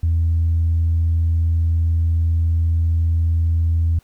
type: tone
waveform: sine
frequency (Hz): 82.7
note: E2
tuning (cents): +6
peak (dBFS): -13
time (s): 0.03-3.99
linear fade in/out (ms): 5
effects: tanh soft clip ceiling -11 dBFS + pink hiss -58 dBFS RMS until 4.03 s